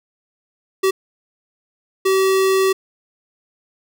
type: tone bursts at uneven times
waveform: square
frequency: 382.8 Hz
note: G4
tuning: 41 cents flat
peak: -14 dBFS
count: 2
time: 0.83-0.91 / 2.05-2.73 s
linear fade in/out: 10 ms
effects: none